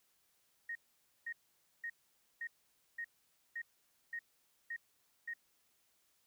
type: tone bursts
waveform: sine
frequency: 1864.7 Hz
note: A#6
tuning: in tune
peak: -39 dBFS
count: 9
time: 0.69-5.337 s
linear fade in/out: 5 ms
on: 63 ms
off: 510 ms
effects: white hiss -75 dBFS RMS until 6.26 s